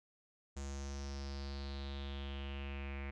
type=tone with low-pass filter sweep; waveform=square; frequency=69.3 Hz; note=C#2; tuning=in tune; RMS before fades=-43 dBFS; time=0.56-3.11 s; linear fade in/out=10 ms; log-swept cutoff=7100 to 2200 Hz; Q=5.3; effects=none